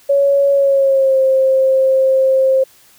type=tone with pitch glide; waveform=sine; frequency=559 to 529.5 Hz; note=C#5 to C5; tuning=+14 to +21 cents; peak=-9 dBFS; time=0.09-2.64 s; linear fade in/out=10 ms; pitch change=-93 cents; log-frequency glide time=0.52-1.19 s; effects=white hiss -48 dBFS RMS until 2.98 s